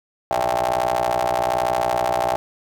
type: ring-modulated tone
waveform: 25% pulse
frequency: 61.2 Hz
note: B1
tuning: 15 cents flat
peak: -12 dBFS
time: 0.31-2.36 s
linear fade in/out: 0 ms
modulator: 728 Hz
effects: none